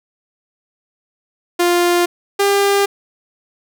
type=tone pair in turn; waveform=sawtooth; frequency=350 / 400.1 Hz; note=F4 / G4; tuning=+4 / +35 cents; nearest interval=major second; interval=231 cents; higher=second; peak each=-8 dBFS; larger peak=neither; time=1.59-2.06 / 2.39-2.86 s; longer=neither; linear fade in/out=10 ms; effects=none